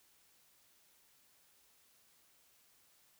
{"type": "silence", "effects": ["white hiss -69 dBFS RMS until 3.19 s"]}